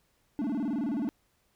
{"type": "tone with vibrato", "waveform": "triangle", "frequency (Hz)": 254.9, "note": "C4", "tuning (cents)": -45, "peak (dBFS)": -26, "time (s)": [0.39, 1.09], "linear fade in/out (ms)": 0, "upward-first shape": "square", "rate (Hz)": 19, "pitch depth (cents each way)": 240, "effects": ["pink hiss -71 dBFS RMS until 1.55 s"]}